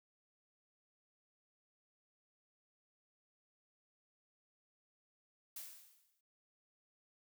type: noise with exponential decay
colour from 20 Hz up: blue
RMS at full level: -45 dBFS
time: 5.56-6.21 s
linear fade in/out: 5 ms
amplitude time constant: 140 ms
effects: none